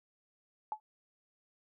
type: tone with exponential decay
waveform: sine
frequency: 859 Hz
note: A5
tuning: 42 cents flat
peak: -29 dBFS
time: 0.72-0.8 s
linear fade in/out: 1 ms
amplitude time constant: 16 ms
effects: none